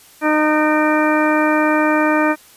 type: harmonic tone with a mistuned harmonic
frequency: 306.2 Hz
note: D#4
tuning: 28 cents flat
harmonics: 1 / 2 / 3 / 4 / 5 / 6 / 8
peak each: -16 / -19 / -21 / -22 / -23 / -24 / -25 dBFS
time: 0.21-2.36 s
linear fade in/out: 50 ms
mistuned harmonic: 8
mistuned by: -56 cents
effects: white hiss -46 dBFS RMS until 2.56 s + resampled to 32000 Hz